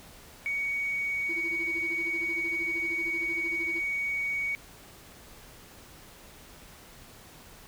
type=tone; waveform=sine; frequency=2242 Hz; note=C#7; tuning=19 cents sharp; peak=-27 dBFS; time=0.46-4.55 s; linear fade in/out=0 ms
type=tone with tremolo; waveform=triangle; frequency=335.8 Hz; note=E4; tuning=32 cents sharp; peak=-32 dBFS; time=1.29-3.82 s; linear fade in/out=5 ms; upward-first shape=sine; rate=13 Hz; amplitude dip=95%
effects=tanh soft clip ceiling -22 dBFS + pink hiss -51 dBFS RMS until 7.67 s